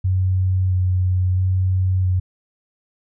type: tone with vibrato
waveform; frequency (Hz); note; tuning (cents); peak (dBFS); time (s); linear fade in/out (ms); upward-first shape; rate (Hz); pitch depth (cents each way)
sine; 92.5; F#2; 0; -15; 0.04-2.2; 10; square; 0.75; 13
effects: none